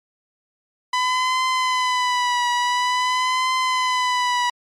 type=tone with vibrato; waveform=sawtooth; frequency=1000 Hz; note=B5; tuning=21 cents sharp; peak=-14 dBFS; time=0.93-4.5 s; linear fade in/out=5 ms; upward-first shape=triangle; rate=0.48 Hz; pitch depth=54 cents each way; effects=low-pass 6000 Hz 12 dB/octave + MP3 64 kbps